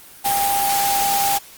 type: tone in noise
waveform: sine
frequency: 799 Hz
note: G5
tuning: 33 cents sharp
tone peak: -18 dBFS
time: 0.24-1.39 s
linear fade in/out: 20 ms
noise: white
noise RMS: -22 dBFS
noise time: 0.24-1.39 s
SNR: +1 dB
effects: white hiss -43 dBFS RMS until 1.57 s + Opus 32 kbps